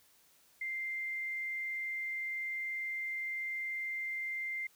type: tone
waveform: sine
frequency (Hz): 2093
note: C7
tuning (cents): 0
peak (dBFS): -35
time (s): 0.61-4.67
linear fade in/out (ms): 5
effects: white hiss -66 dBFS RMS until 4.75 s